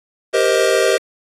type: chord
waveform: square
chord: C minor seventh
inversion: second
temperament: just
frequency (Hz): 392.4 / 470.9 / 523.3 / 627.9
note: G4 / Bb4 / C5 / Eb5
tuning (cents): +2 / +18 / 0 / +16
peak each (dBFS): -19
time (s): 0.33-0.98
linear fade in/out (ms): 20
effects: low-pass 11000 Hz 12 dB/octave + AAC 32 kbps